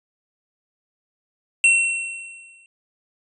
square tone with exponential decay, 2717 Hz, F7, 48 cents flat, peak -11 dBFS, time 1.64-2.66 s, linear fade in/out 1 ms, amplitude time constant 220 ms, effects resampled to 24000 Hz

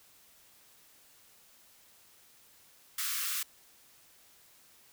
white high-pass noise, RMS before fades -34 dBFS, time 2.98-3.43 s, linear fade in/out 5 ms, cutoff 1100 Hz, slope 96 dB/octave, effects white hiss -61 dBFS RMS until 4.92 s

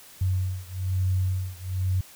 sine beating tone pair, 92.6 / 93.7 Hz, F#2 / F#2, +2 / +22 cents, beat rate 1.1 Hz, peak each -26 / -27 dBFS, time 0.21-2.01 s, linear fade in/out 5 ms, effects white hiss -49 dBFS RMS until 2.15 s

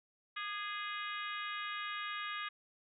harmonic tone with a mistuned harmonic, 415.4 Hz, G#4, in tune, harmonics 3 / 4 / 5 / 6 / 7 / 8 / 9, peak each -42 / -44 / -46 / -48 / -49 / -50 / -51 dBFS, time 0.36-2.49 s, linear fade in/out 10 ms, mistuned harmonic 3, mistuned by -36 cents, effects none

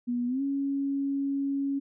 sine tone with pitch glide, 242.7 to 277.2 Hz, B3 to C#4, -30 to 0 cents, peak -26 dBFS, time 0.07-1.8 s, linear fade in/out 20 ms, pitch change +230 cents, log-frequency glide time 0.27-0.42 s, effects none

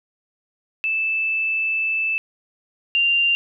sine tone pair in turn, 2634 / 2783 Hz, E7 / F7, -2 / -7 cents, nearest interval minor second, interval 95 cents, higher second, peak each -19 / -15 dBFS, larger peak second, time 0.84-2.18 / 2.95-3.35 s, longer first, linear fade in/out 0 ms, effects none

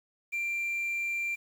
triangle tone, 2368 Hz, D7, 14 cents sharp, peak -27 dBFS, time 0.32-1.36 s, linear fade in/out 20 ms, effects tanh soft clip ceiling -23 dBFS + 9-bit

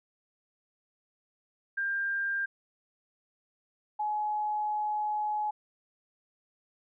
sine tone pair in turn, 1595 / 844.9 Hz, G6 / G#5, +30 / +30 cents, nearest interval major seventh, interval 1100 cents, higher first, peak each -28 dBFS, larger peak neither, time 1.77-2.46 / 3.99-5.51 s, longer second, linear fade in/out 10 ms, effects none

